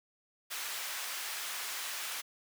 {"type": "high-pass noise", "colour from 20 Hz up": "pink", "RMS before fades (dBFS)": -39, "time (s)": [0.5, 2.22], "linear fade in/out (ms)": 20, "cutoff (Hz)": 1300, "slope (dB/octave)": 12, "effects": []}